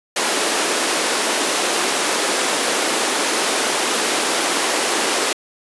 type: high-pass noise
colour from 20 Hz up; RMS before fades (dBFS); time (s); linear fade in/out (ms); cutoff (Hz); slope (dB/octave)
pink; -19; 0.16-5.33; 5; 300; 24
effects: resampled to 24000 Hz